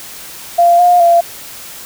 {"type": "tone with pitch steps", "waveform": "sine", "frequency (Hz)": [691, 709, 685], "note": ["F5", "F5", "F5"], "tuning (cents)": [-19, 26, -34], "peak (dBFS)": -5, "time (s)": [0.58, 1.21], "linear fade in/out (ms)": 10, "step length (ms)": 210, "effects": ["white hiss -31 dBFS RMS until 1.85 s"]}